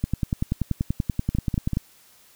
two click trains, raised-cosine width 5 ms, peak -12 / -10 dBFS, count 3 / 19, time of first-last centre 1.35-1.733 / 0.04-1.771 s, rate 5.22 / 10.4 Hz, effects white hiss -55 dBFS RMS until 2.35 s

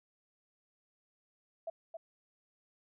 sine tone with echo, 660 Hz, E5, 2 cents sharp, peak -36 dBFS, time 1.67-1.7 s, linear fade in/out 5 ms, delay 270 ms, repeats 1, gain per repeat -5 dB, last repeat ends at 1.97 s, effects none

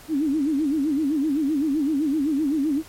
sine tone with vibrato, 293.7 Hz, D4, in tune, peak -19 dBFS, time 0.08-2.83 s, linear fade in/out 50 ms, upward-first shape sine, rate 7.8 Hz, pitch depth 160 cents each way, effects pink hiss -46 dBFS RMS until 2.88 s + MP3 64 kbps

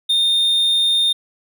triangle tone, 3646 Hz, A#7, 39 cents flat, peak -12 dBFS, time 0.09-1.13 s, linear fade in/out 10 ms, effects none

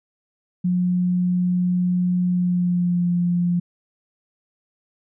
sine tone with pitch glide, 179.5 to 175.1 Hz, F3 to F3, +48 to +5 cents, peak -17 dBFS, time 0.64-3.6 s, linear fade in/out 10 ms, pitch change -43 cents, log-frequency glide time 2.28-3.09 s, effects none

